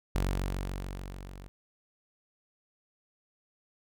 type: tone with level ramp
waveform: sawtooth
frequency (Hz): 46.84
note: F#1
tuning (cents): +22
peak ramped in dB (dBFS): -22 to -41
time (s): 0.15-1.48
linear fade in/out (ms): 0
effects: none